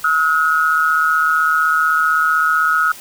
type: tone pair together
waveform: sine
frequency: 1286.2 / 1442 Hz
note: E6 / F#6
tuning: -43 / -45 cents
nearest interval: major second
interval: 198 cents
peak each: -15 dBFS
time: 0.04-2.92 s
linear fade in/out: 5 ms
effects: white hiss -37 dBFS RMS until 3 s